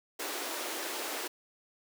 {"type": "high-pass noise", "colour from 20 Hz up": "pink", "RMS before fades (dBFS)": -37, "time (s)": [0.19, 1.28], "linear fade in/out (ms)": 10, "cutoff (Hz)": 290, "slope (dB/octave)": 48, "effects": []}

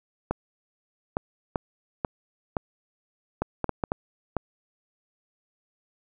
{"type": "clicks", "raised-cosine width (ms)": 1, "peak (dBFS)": -11, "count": 11, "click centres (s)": [0.31, 1.169, 1.558, 2.048, 2.568, 3.42, 3.643, 3.693, 3.838, 3.919, 4.367], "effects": []}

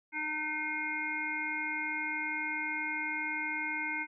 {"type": "harmonic tone", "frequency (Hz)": 305.4, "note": "D#4", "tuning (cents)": -32, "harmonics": [1, 3, 5, 7, 8], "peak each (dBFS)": [-43, -41, -40, -34, -43], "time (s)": [0.12, 4.07], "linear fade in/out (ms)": 50, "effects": []}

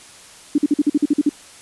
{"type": "tone bursts", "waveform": "sine", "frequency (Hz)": 293.7, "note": "D4", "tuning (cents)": 0, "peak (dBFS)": -11, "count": 10, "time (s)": [0.55, 1.293], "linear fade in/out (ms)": 5, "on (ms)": 32, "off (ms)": 47, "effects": ["white hiss -43 dBFS RMS until 1.61 s", "resampled to 24000 Hz"]}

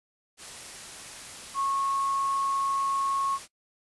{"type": "tone in noise", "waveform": "sine", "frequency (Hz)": 1096, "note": "C#6", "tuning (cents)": -20, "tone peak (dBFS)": -25, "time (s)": [1.54, 3.39], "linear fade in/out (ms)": 50, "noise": "white", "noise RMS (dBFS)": -42, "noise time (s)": [0.37, 3.48], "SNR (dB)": 14, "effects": ["noise-tail reverb RT60 0.1 s tail -22 dB re dry", "resampled to 24000 Hz"]}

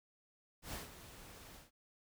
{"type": "noise with ADSR envelope", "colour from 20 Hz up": "pink", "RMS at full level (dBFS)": -43, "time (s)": [0.62, 1.71], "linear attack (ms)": 110, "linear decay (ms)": 150, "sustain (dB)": -12, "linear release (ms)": 150, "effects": []}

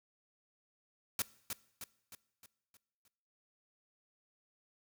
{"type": "noise with echo", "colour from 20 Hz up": "white", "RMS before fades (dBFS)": -33, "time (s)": [1.19, 1.22], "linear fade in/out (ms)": 2, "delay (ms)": 310, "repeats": 6, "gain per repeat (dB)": -6, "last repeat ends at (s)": 3.08, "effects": ["noise-tail reverb RT60 0.8 s tail -20 dB re dry"]}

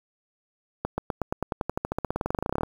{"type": "accelerating click train", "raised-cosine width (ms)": 1, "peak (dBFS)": -12, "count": 29, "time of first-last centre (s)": [0.85, 2.634], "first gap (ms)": 130, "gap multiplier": 0.94, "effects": ["7-bit"]}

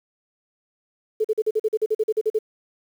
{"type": "tone bursts", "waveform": "sine", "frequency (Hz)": 434.2, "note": "A4", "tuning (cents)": -23, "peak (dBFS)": -17, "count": 14, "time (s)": [1.2, 2.389], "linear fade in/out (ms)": 10, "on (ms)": 45, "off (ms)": 43, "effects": ["8-bit"]}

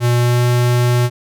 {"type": "tone with pitch glide", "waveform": "square", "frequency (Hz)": [120.9, 122.09], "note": ["B2", "B2"], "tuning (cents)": [-36, -19], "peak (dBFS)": -12, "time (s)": [0, 1.1], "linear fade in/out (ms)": 50, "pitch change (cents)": 17, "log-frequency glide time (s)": [0.15, 0.43], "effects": []}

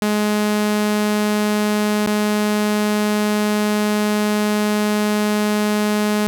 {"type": "tone with dropouts", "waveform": "sawtooth", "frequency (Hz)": 210, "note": "G#3", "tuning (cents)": 19, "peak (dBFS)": -12, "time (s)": [0.02, 6.27], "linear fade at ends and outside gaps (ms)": 0, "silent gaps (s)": [2.062, 2.073], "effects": []}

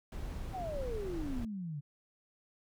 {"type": "noise", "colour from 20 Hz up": "brown", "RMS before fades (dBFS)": -40, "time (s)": [0.12, 1.45], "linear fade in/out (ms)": 2}
{"type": "exponential sweep", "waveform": "sine", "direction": "down", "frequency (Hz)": [784, 138.59], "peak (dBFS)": -37, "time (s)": [0.53, 1.81], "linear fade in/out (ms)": 20}
{"effects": []}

